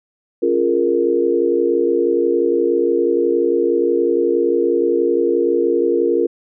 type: chord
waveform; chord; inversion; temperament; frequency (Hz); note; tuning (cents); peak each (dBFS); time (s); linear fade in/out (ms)
sine; Bb minor seventh; first; equal; 277.2 / 349.2 / 415.3 / 466.2; Db4 / F4 / Ab4 / Bb4; 0 / 0 / 0 / 0; -23 / -17 / -21 / -17; 0.42-6.27; 10
effects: none